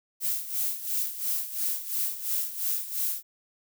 violet noise with tremolo, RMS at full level -27 dBFS, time 0.2-3.23 s, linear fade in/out 50 ms, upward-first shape sine, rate 2.9 Hz, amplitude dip 75%, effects none

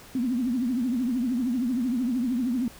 sine tone with vibrato, 246.9 Hz, B3, in tune, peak -23 dBFS, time 0.15-2.68 s, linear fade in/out 2 ms, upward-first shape triangle, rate 13 Hz, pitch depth 170 cents each way, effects pink hiss -48 dBFS RMS until 2.79 s

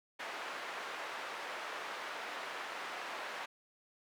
white band-pass noise, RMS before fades -43 dBFS, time 0.19-3.46 s, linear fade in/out 10 ms, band 520 to 1800 Hz, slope 12 dB/octave, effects none

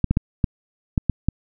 clicks, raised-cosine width 5 ms, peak -5 dBFS, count 7, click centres 0.043 / 0.11 / 0.171 / 0.442 / 0.978 / 1.097 / 1.286 s, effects none

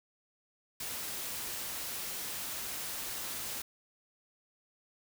white noise, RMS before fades -39 dBFS, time 0.8-3.62 s, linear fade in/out 5 ms, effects none

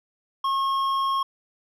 sine tone with hard clipping, 1084 Hz, C#6, 39 cents flat, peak -23 dBFS, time 0.44-1.23 s, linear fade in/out 5 ms, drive 7 dB, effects none

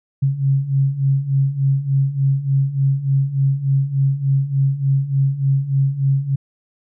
sine beating tone pair, 134.8 / 138.2 Hz, C#3 / C#3, -48 / -5 cents, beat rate 3.4 Hz, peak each -20 / -16 dBFS, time 0.22-6.36 s, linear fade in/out 10 ms, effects none

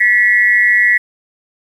sine tone with amplitude modulation, 1943 Hz, B6, 29 cents flat, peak -4 dBFS, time 0-0.98 s, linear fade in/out 10 ms, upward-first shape sine, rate 206 Hz, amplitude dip 85%, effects 7-bit

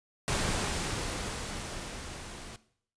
pink noise with level ramp, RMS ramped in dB -29 to -45 dBFS, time 0.28-2.56 s, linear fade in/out 0 ms, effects noise-tail reverb RT60 0.6 s tail -17 dB re dry + resampled to 22050 Hz

